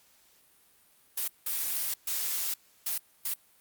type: noise bursts at uneven times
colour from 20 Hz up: blue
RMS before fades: -31 dBFS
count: 5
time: 1.17-1.28 / 1.46-1.94 / 2.07-2.54 / 2.86-2.98 / 3.25-3.34 s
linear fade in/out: 5 ms
effects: white hiss -63 dBFS RMS until 3.6 s + Opus 48 kbps